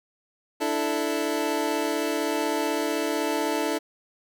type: chord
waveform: 25% pulse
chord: D suspended second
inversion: none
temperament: equal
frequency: 293.7 / 329.6 / 440 Hz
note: D4 / E4 / A4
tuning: 0 / 0 / 0 cents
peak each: -25 dBFS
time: 0.6-3.79 s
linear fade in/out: 20 ms
effects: none